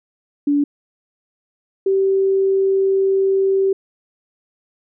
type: tone pair in turn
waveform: sine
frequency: 287.9 / 387.1 Hz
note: D4 / G4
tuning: -34 / -22 cents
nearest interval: perfect fourth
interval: 512 cents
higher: second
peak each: -13 dBFS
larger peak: neither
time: 0.47-0.64 / 1.86-3.73 s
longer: second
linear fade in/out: 5 ms
effects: none